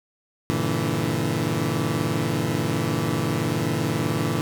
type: chord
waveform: 20% pulse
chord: E half-diminished seventh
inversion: first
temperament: equal with one note detuned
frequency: 98 / 116.54 / 144.31 / 164.81 Hz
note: G2 / Bb2 / D3 / E3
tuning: 0 / 0 / -30 / 0 cents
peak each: -27 / -22 / -22 / -22 dBFS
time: 0.5-4.41 s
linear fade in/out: 0 ms
effects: 8-bit